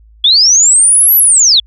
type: linear two-way sweep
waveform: sine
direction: up then down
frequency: 3325 to 12000 to 3325 Hz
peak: -4 dBFS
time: 0.24-1.6 s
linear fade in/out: 5 ms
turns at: 1.16 s
effects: added 54 Hz sine -39 dBFS peak until 1.66 s